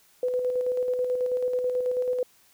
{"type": "tone with tremolo", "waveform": "sine", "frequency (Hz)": 500, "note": "B4", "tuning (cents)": 21, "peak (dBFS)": -22, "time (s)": [0.23, 2.23], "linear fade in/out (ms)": 2, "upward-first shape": "square", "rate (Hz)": 9.2, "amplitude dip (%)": 35, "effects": ["white hiss -60 dBFS RMS until 2.53 s"]}